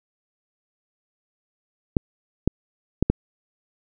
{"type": "clicks", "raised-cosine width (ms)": 3, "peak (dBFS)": -4, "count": 4, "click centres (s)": [1.968, 2.476, 3.026, 3.1], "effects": []}